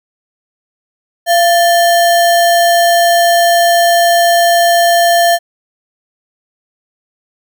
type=tone with sample-and-hold; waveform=sine; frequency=686 Hz; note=F5; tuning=31 cents flat; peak=-6 dBFS; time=1.26-5.39 s; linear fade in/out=50 ms; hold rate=2450 Hz; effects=none